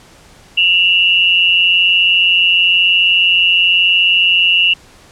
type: tone pair together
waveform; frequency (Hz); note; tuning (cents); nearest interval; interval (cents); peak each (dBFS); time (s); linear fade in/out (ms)
sine; 2714 / 2895; E7 / F#7; +50 / -38; minor second; 112; -11; 0.57-4.74; 10
effects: pink hiss -43 dBFS RMS until 5.11 s + low-pass 9000 Hz 12 dB/octave